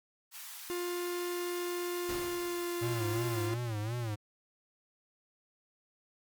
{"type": "high-pass noise", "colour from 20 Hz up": "white", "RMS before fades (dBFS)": -46, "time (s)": [0.31, 3.5], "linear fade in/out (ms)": 50, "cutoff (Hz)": 860, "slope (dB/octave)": 24}
{"type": "tone with pitch glide", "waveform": "45% pulse", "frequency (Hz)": [352.6, 347.1], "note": ["F4", "F4"], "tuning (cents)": [17, -11], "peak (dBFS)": -34, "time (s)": [0.7, 3.54], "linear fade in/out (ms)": 0, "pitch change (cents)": -28, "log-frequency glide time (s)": [2.02, 2.91]}
{"type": "noise with exponential decay", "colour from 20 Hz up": "pink", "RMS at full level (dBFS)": -40, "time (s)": [2.09, 3.01], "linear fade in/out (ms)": 2, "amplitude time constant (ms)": 200}
{"type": "tone with vibrato", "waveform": "square", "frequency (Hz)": 112.8, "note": "A2", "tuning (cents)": 44, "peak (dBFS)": -34, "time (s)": [2.81, 4.16], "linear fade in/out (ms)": 20, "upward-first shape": "sine", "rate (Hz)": 2.8, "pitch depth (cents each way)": 140}
{"effects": ["Opus 48 kbps"]}